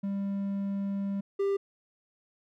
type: tone pair in turn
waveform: triangle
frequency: 198.1 / 396.2 Hz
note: G3 / G4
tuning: +18 / +18 cents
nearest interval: octave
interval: 1200 cents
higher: second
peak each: -27 / -23 dBFS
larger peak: second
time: 0.03-1.21 / 1.39-1.57 s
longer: first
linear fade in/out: 10 ms
effects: none